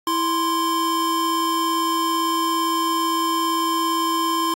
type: tone pair together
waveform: square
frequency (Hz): 329.6 / 1046.5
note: E4 / C6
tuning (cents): 0 / 0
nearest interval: octave + minor sixth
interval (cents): 2000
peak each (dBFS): -25 / -21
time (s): 0.07-4.54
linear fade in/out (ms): 2
effects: AAC 64 kbps

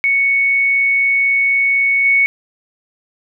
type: tone with level steps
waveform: sine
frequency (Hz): 2219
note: C#7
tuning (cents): +1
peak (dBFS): -11 / -9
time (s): 0.04-2.26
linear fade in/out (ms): 0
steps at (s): 2.04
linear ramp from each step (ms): 20
effects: none

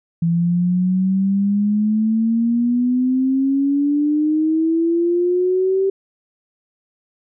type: exponential sweep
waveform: sine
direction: up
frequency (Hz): 166.5 to 390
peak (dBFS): -14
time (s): 0.22-5.9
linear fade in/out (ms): 5
effects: none

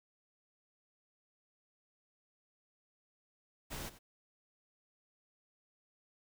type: noise with echo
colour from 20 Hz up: pink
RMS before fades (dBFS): -43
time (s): 3.7-3.9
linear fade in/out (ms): 20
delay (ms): 91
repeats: 1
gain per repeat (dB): -15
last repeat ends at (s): 3.991
effects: none

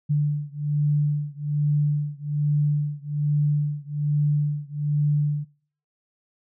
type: beating tone pair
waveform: sine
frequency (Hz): 146.83 / 148.03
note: D3 / D3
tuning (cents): 0 / +14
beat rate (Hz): 1.2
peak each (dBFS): -23 / -24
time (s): 0.09-5.45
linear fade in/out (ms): 20
effects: noise-tail reverb RT60 0.5 s tail -24 dB re dry

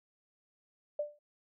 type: tone with exponential decay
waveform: sine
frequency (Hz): 591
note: D5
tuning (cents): +11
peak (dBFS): -28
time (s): 0.99-1.19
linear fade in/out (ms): 5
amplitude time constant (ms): 42
effects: none

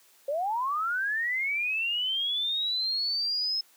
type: linear sweep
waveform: sine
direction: up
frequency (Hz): 537 to 5200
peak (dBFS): -26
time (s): 0.28-3.61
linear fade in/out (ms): 5
effects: white hiss -60 dBFS RMS until 3.76 s + high-pass 300 Hz 12 dB/octave

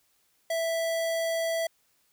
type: tone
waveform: square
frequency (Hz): 659.3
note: E5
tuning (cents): 0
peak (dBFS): -27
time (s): 0.5-1.67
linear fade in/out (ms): 5
effects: white hiss -69 dBFS RMS until 2.12 s

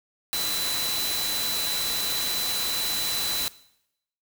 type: tone in noise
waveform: sine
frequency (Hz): 4000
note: B7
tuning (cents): +21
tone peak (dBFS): -28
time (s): 0.33-3.48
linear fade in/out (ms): 0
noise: white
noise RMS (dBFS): -29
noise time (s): 0.33-3.48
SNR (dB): -2
effects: noise-tail reverb RT60 0.8 s tail -19 dB re dry

